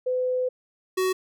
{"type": "tone pair in turn", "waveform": ["sine", "square"], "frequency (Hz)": [506, 373.5], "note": ["B4", "F#4"], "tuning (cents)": [42, 16], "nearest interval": "perfect fourth", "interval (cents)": 526, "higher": "first", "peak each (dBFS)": [-22, -22], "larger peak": "neither", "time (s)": [[0.06, 0.49], [0.97, 1.13]], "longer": "first", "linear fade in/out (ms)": 10, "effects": []}